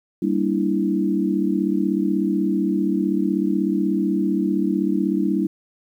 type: chord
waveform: sine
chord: E half-diminished seventh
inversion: first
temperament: equal with one note detuned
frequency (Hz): 196.56 / 233.1 / 293.7 / 329.6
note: G3 / Bb3 / D4 / E4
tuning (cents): +5 / 0 / 0 / 0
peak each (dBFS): -22 / -27 / -23 / -23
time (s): 0.22-5.47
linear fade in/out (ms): 5
effects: 9-bit